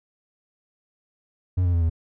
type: tone with pitch steps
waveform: triangle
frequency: 91 / 87.85 / 84.81 / 81.87 Hz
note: F#2 / F2 / E2 / E2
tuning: -28 / +11 / +50 / -11 cents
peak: -16 dBFS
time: 1.57-1.898 s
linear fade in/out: 10 ms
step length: 82 ms
effects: none